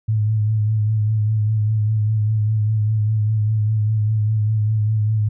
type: tone with vibrato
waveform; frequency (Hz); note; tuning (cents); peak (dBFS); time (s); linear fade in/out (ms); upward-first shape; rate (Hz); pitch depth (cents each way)
sine; 107.7; A2; -37; -15; 0.08-5.29; 10; sine; 5; 37
effects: none